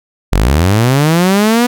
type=linear sweep; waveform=sawtooth; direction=up; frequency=39.12 to 247.7 Hz; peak=-4 dBFS; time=0.32-1.67 s; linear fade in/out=10 ms; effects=none